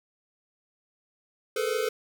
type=tone cluster; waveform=square; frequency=426 / 451 / 504 Hz; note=G#4 / A4 / B4; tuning=+44 / +43 / +35 cents; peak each=-31 dBFS; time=1.56-1.89 s; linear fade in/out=5 ms; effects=none